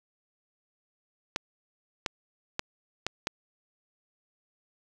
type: clicks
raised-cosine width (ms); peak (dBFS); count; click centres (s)
0.2; -11; 5; 1.361 / 2.062 / 2.594 / 3.066 / 3.271
effects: none